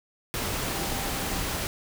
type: tone in noise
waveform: sine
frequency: 788 Hz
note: G5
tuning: 9 cents sharp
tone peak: -40 dBFS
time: 0.74-1.39 s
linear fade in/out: 0 ms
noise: pink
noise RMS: -30 dBFS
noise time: 0.34-1.67 s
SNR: -13 dB
effects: none